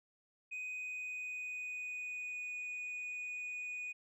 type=tone with pitch glide; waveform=sine; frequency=2500 to 2473 Hz; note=D#7 to D#7; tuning=+8 to -11 cents; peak=-37 dBFS; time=0.51-3.93 s; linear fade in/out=20 ms; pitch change=-19 cents; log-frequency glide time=0.7-2.61 s; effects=tanh soft clip ceiling -39 dBFS